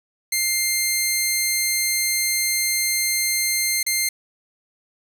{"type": "tone with dropouts", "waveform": "10% pulse", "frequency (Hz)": 2100, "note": "C7", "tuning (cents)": 6, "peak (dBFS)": -10, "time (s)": [0.32, 4.09], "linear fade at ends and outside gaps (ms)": 5, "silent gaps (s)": [3.83, 3.864], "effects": ["8-bit"]}